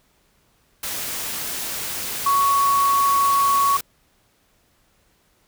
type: tone in noise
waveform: sine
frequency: 1115 Hz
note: C#6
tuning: 10 cents sharp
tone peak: -15 dBFS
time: 2.26-3.77 s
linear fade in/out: 5 ms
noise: white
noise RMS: -28 dBFS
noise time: 0.83-3.81 s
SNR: +10 dB
effects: pink hiss -62 dBFS RMS until 5.47 s